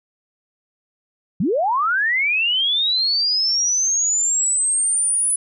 sine linear sweep, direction up, 145 to 10030 Hz, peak -16 dBFS, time 1.4-5.36 s, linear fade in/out 5 ms, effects none

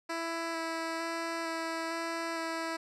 10% pulse tone with vibrato, 329.6 Hz, E4, in tune, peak -25 dBFS, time 0.09-2.77 s, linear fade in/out 10 ms, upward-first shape square, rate 1.1 Hz, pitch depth 10 cents each way, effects low-pass 8000 Hz 12 dB/octave

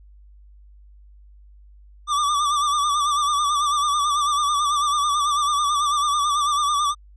square tone with vibrato, 1174.7 Hz, D6, in tune, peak -19 dBFS, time 2.07-6.95 s, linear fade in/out 50 ms, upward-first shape sine, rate 9.1 Hz, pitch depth 64 cents each way, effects added 50 Hz sine -45 dBFS peak until 7.16 s + resampled to 22050 Hz

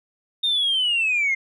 sine linear sweep, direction down, 3690 to 2093 Hz, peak -17 dBFS, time 0.43-1.35 s, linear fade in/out 10 ms, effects tanh soft clip ceiling -15 dBFS

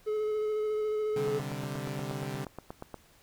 triangle tone with vibrato, 427.6 Hz, A4, 49 cents flat, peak -26 dBFS, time 0.06-1.4 s, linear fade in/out 20 ms, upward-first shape square, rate 14 Hz, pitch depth 12 cents each way
sawtooth chord, C suspended second, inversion none, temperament equal, 130.81 / 146.83 / 196 Hz, C3 / D3 / G3, 0 / 0 / 0 cents, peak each -34 / -34 / -37 dBFS, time 1.16-2.45 s, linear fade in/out 5 ms
click train, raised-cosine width 1 ms, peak -25 dBFS, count 15, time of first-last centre 1.28-2.943 s, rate 8.42 Hz
effects pink hiss -61 dBFS RMS until 3.22 s

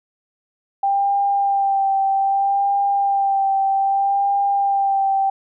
sine tone with vibrato, 790 Hz, G5, 13 cents sharp, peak -15 dBFS, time 0.83-5.3 s, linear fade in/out 5 ms, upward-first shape sine, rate 0.63 Hz, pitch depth 22 cents each way, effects none

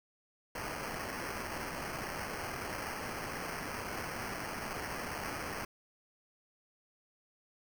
blue noise with sample-and-hold, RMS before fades -40 dBFS, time 0.55-5.65 s, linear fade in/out 5 ms, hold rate 3675 Hz, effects none

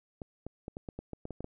clicks, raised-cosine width 2 ms, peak -26 dBFS, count 11, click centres 0.218 / 0.466 / 0.681 / 0.769 / 0.888 / 0.99 / 1.133 / 1.254 / 1.307 / 1.406 / 1.444 s, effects none

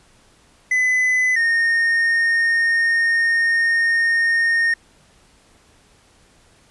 triangle tone pair in turn, 2011 / 1841.3 Hz, B6 / A#6, +31 / -22 cents, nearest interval major second, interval 153 cents, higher first, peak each -13 dBFS, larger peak neither, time 0.71-1.36 / 1.36-4.74 s, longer second, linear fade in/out 5 ms, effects pink hiss -54 dBFS RMS until 6.7 s + resampled to 24000 Hz

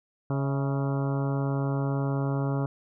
harmonic tone with a mistuned harmonic, 138.59 Hz, C#3, in tune, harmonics 1 / 2 / 3 / 4 / 5 / 6 / 7 / 8 / 9 / 10, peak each -26 / -32 / -36 / -38 / -40 / -42 / -43 / -44 / -45 / -46 dBFS, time 0.3-2.66 s, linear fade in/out 2 ms, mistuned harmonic 5, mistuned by -57 cents, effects none

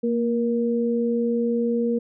sine tone pair together, 233 / 473 Hz, A#3 / A#4, -1 / +25 cents, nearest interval octave, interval 1226 cents, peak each -22 / -23 dBFS, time 0.03-1.99 s, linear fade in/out 10 ms, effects none

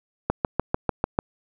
click train, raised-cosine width 1 ms, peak -6 dBFS, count 7, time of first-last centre 0.3-1.189 s, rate 6.75 Hz, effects 8-bit

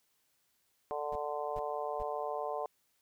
harmonic tone, 147.8 Hz, D3, 11 cents sharp, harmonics 3 / 4 / 5 / 6 / 7, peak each -40 / -39 / -39 / -44 / -42 dBFS, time 0.91-2.66 s, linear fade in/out 0 ms
brown noise bursts, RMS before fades -44 dBFS, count 3, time 1.12-2.031 s, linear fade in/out 5 ms, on 37 ms, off 400 ms
effects white hiss -75 dBFS RMS until 3.01 s

